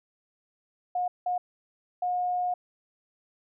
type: tone bursts at uneven times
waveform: sine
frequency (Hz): 720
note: F#5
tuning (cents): -47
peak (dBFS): -25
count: 3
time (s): 0.95-1.08 / 1.26-1.38 / 2.02-2.54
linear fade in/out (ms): 5
effects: none